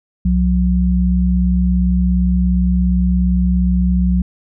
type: tone pair together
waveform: sine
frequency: 64.1 / 181.3 Hz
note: C2 / F#3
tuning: -35 / -35 cents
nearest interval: octave + tritone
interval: 1800 cents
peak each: -14 dBFS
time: 0.25-4.22 s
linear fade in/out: 5 ms
effects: none